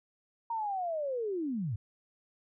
sine linear sweep, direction down, 939 to 92.5 Hz, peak -31 dBFS, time 0.5-1.76 s, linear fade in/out 5 ms, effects none

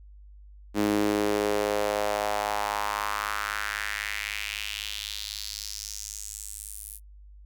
sawtooth tone with high-pass filter sweep, 103.83 Hz, G#2, in tune, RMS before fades -30 dBFS, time 0.74-7 s, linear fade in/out 50 ms, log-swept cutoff 270 to 11000 Hz, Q 2.8, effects noise-tail reverb RT60 0.1 s tail -23 dB re dry + added 50 Hz sine -46 dBFS peak until 7.45 s

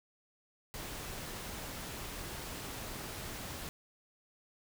pink noise, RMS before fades -43 dBFS, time 0.74-3.69 s, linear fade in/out 0 ms, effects none

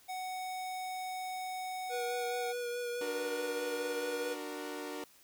square tone, 744 Hz, F#5, 9 cents sharp, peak -38 dBFS, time 0.08-2.53 s, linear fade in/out 20 ms
square tone with vibrato, 483.3 Hz, B4, 38 cents flat, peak -36 dBFS, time 1.89-4.37 s, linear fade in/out 50 ms, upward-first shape sine, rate 4.7 Hz, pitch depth 17 cents each way
sawtooth chord, D augmented, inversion none, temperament equal with one note detuned, 295.7 / 370 / 466.2 Hz, D4 / F#4 / A#4, +12 / 0 / 0 cents, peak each -39 / -41 / -40 dBFS, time 3.01-5.04 s, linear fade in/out 2 ms
effects white hiss -62 dBFS RMS until 5.23 s

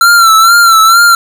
square tone with vibrato, 1355 Hz, E6, 47 cents sharp, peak -3 dBFS, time 0.01-1.15 s, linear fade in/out 2 ms, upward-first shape sine, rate 2.2 Hz, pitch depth 62 cents each way, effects none

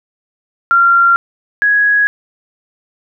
sine tone pair in turn, 1380 / 1666 Hz, F6 / G#6, -21 / +5 cents, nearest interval minor third, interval 326 cents, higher second, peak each -6 / -8 dBFS, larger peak first, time 0.71-1.16 / 1.62-2.07 s, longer neither, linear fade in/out 0 ms, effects none

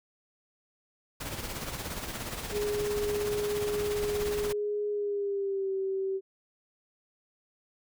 pink noise with tremolo, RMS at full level -35 dBFS, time 1.2-4.53 s, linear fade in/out 10 ms, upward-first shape sine, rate 17 Hz, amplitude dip 50%
sine tone with pitch glide, 415.3 to 385.3 Hz, G#4 to G4, 0 to -30 cents, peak -28 dBFS, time 2.51-6.21 s, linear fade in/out 50 ms, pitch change -130 cents, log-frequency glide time 4.9-5.71 s
effects none

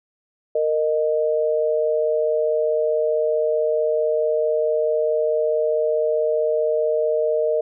sine tone pair together, 462.3 / 618 Hz, A#4 / D#5, -14 / -12 cents, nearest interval perfect fourth, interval 502 cents, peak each -20 dBFS, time 0.55-7.61 s, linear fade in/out 5 ms, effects none

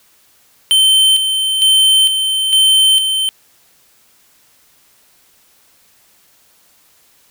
square tone with tremolo, 3094 Hz, G7, 23 cents flat, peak -8 dBFS, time 0.71-3.29 s, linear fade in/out 0 ms, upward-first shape square, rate 1.1 Hz, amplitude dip 50%, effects white hiss -52 dBFS RMS until 7.3 s

